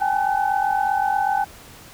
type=tone cluster; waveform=sine; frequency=781 / 829 / 866 / 1510 Hz; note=G5 / G#5 / A5 / F#6; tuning=-7 / -3 / -28 / +35 cents; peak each=-21 / -22 / -27 / -29 dBFS; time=0-1.45 s; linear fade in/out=20 ms; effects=pink hiss -44 dBFS RMS until 1.93 s